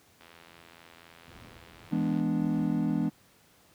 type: click train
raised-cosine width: 0.3 ms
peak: -35 dBFS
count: 168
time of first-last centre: 0.21-2.198 s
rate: 84 Hz
type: noise with tremolo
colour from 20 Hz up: brown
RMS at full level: -46 dBFS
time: 1.27-3.06 s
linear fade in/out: 5 ms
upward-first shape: triangle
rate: 1.7 Hz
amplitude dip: 55%
type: chord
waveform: triangle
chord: E dominant seventh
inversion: none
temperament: equal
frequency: 164.81 / 207.7 / 246.9 / 293.7 Hz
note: E3 / G#3 / B3 / D4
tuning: 0 / 0 / 0 / 0 cents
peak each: -29 dBFS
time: 1.91-3.1 s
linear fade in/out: 20 ms
effects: pink hiss -61 dBFS RMS until 3.74 s + high-pass 80 Hz 12 dB/octave